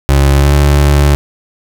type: tone with pitch glide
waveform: 30% pulse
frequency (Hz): 69.3 to 71.87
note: C#2 to D2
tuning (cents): 0 to -37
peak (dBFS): -3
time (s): 0.09-1.15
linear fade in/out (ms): 0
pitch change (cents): +63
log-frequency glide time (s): 0.34-0.54
effects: none